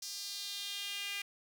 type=tone with high-pass filter sweep; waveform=sawtooth; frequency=402.2 Hz; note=G4; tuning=44 cents sharp; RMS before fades=-41 dBFS; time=0.02-1.22 s; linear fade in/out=5 ms; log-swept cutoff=5300 to 2400 Hz; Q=3; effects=none